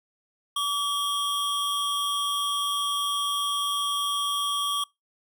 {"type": "tone pair together", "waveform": "square", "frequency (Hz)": [1147, 3244], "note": ["D6", "G#7"], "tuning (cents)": [-41, -41], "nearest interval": "octave + tritone", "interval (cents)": 1800, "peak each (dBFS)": -28, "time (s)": [0.56, 4.84], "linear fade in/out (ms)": 5, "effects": ["noise-tail reverb RT60 0.2 s tail -26 dB re dry"]}